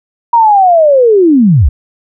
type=linear sweep; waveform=sine; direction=down; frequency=955 to 51.91 Hz; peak=-3 dBFS; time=0.33-1.69 s; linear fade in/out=5 ms; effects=none